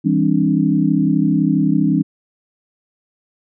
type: tone cluster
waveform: sine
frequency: 164.1 / 199.6 / 265.6 / 297.6 Hz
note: E3 / G3 / C4 / D4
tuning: -8 / +32 / +26 / +23 cents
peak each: -18 dBFS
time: 0.04-2.03 s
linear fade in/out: 20 ms
effects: none